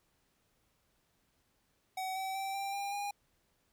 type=tone with pitch steps; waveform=square; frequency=754 / 765.4 / 777 / 788.7 / 800.7 / 812.8 Hz; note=F#5 / G5 / G5 / G5 / G5 / G#5; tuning=+32 / -42 / -16 / +10 / +37 / -38 cents; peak=-36 dBFS; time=1.97-3.11 s; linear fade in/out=5 ms; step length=190 ms; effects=pink hiss -75 dBFS RMS until 3.72 s